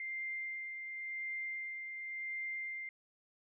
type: tone with tremolo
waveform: sine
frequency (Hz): 2097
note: C7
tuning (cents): +3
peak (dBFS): -37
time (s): 0-2.89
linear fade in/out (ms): 2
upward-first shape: sine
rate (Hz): 0.92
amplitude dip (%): 40
effects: none

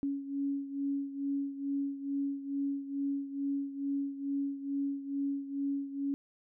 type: beating tone pair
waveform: sine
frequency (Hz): 278.4 / 280.7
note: C#4 / C#4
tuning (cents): +8 / +22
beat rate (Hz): 2.3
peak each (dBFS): -33 / -38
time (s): 0.03-6.14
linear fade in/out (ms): 0
effects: none

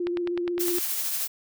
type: tone with vibrato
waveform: sine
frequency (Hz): 349.2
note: F4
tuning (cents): 0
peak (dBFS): -25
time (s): 0-0.79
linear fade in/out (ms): 5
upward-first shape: sine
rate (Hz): 16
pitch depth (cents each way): 25
type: click train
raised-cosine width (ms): 0.3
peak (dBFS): -18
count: 8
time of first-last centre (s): 0.07-0.784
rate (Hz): 9.8
type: noise with tremolo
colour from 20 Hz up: blue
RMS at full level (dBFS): -27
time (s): 0.59-1.28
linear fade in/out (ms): 20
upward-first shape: triangle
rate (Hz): 13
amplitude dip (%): 35
effects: none

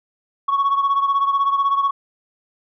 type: beating tone pair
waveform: sine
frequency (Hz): 1108.7 / 1124.7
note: C#6 / C#6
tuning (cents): 0 / +25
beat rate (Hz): 16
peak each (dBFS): -15 / -20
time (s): 0.48-1.91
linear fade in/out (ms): 10
effects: tanh soft clip ceiling -12 dBFS

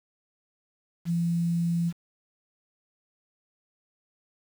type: tone with quantisation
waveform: sine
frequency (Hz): 170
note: F3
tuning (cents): -46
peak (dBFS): -23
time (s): 1.05-1.93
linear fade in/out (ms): 50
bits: 8
effects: none

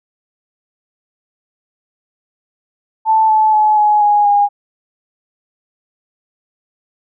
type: tone with pitch steps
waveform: sine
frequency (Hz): 880 / 866.9 / 854 / 841.2 / 828.7 / 816.3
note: A5 / A5 / G#5 / G#5 / G#5 / G#5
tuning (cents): 0 / -26 / +48 / +22 / -4 / -30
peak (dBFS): -8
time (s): 3.05-4.49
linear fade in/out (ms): 50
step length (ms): 240
effects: none

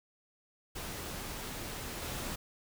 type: noise with level steps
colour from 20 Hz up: pink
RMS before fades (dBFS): -41 / -39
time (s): 0.75-2.36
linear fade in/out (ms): 10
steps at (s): 2.02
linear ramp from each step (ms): 2
effects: none

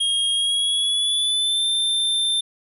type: tone with pitch glide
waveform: square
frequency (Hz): 3257 to 3572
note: G#7 to A7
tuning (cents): -34 to +25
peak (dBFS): -19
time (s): 0-2.41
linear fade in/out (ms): 10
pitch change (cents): +159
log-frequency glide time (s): 0.34-1.66
effects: resampled to 32000 Hz

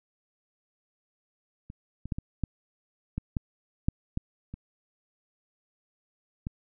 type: clicks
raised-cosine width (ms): 5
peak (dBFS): -29 / -25 / -17 / -21 / -15 / -18 / -16 / -11 / -16 / -26 / -20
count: 11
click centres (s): 1.701 / 2.056 / 2.122 / 2.185 / 2.437 / 3.18 / 3.368 / 3.885 / 4.174 / 4.54 / 6.469
effects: none

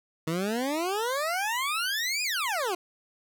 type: exponential two-way sweep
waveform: 20% pulse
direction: up then down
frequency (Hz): 155.56 to 2525 to 340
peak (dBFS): -22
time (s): 0.27-2.75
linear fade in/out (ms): 5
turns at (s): 2.23
effects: none

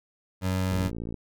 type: tone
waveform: 25% pulse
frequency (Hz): 93.4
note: F#2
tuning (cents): +17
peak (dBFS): -21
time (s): 0.41-0.91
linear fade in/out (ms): 50
type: click train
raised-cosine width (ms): 3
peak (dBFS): -22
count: 25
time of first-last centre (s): 0.72-1.143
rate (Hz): 56.8
effects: none

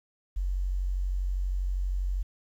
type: tone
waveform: sine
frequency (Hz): 46.25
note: F#1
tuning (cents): 0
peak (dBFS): -26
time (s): 0.36-2.23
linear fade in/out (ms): 10
effects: 10-bit

